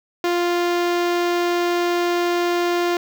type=tone with notch filter; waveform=sawtooth; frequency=349.2 Hz; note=F4; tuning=in tune; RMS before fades=-20 dBFS; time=0.24-2.97 s; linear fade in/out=2 ms; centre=10000 Hz; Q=0.63; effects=none